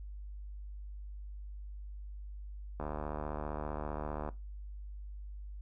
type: click train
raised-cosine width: 1 ms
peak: -24 dBFS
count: 113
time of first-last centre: 2.8-4.289 s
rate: 75.2 Hz
effects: noise-tail reverb RT60 0.2 s tail -17 dB re dry + added 50 Hz sine -42 dBFS peak until 5.61 s